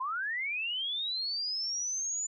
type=linear sweep; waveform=sine; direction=up; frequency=987.8 to 7040 Hz; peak=-31 dBFS; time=0-2.27 s; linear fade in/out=10 ms; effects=none